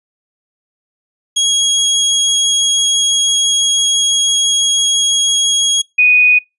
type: tone pair in turn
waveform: 25% pulse / sine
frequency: 3302 / 2482 Hz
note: G#7 / D#7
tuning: -11 / -5 cents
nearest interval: perfect fourth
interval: 494 cents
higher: first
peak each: -7 / -6 dBFS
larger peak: second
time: 1.36-5.82 / 5.98-6.39 s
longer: first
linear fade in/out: 10 ms
effects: noise-tail reverb RT60 0.2 s tail -24 dB re dry + resampled to 24000 Hz